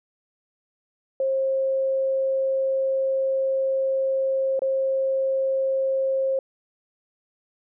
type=tone with dropouts; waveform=sine; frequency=534 Hz; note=C5; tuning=35 cents sharp; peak=-20 dBFS; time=1.2-6.39 s; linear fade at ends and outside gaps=2 ms; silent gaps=4.593-4.619 s; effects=none